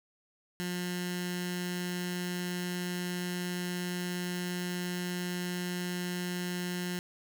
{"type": "tone with notch filter", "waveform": "15% pulse", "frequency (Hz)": 178.3, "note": "F3", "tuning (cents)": 36, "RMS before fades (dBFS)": -35, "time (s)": [0.6, 6.99], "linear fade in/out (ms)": 0, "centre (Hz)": 600, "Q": 0.51, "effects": []}